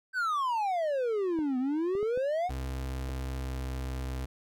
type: exponential two-way sweep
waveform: triangle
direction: down then up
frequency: 1568 to 247.9 to 759 Hz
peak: -25 dBFS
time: 0.13-2.51 s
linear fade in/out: 50 ms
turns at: 1.58 s
type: clicks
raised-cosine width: 2 ms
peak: -29 dBFS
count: 5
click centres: 1.389 / 1.952 / 2.029 / 2.175 / 3.093 s
type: tone with pitch glide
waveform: 35% pulse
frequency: 65.41 to 64.88 Hz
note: C2 to C2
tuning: 0 to -14 cents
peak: -31 dBFS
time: 2.49-4.26 s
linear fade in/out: 10 ms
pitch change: -14 cents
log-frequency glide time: 3.31-3.58 s
effects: none